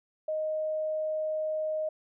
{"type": "tone", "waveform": "sine", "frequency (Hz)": 622.3, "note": "D#5", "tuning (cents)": 0, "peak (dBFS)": -28, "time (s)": [0.28, 1.89], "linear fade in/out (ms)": 5, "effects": []}